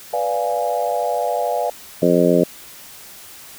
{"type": "chord", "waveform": "sine", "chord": "B diminished seventh", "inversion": "none", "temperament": "equal", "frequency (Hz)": [493.9, 587.3, 698.5, 830.6], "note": ["B4", "D5", "F5", "Ab5"], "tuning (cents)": [0, 0, 0, 0], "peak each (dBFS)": [-24, -23, -22, -25], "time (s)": [0.13, 1.7], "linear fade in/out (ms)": 5}
{"type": "harmonic tone", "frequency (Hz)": 87.31, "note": "F2", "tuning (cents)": 0, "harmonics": [2, 3, 4, 5, 6, 7], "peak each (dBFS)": [-19, -19, -19, -19, -19, -19], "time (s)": [2.02, 2.44], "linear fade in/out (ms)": 5}
{"effects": ["white hiss -40 dBFS RMS until 3.58 s"]}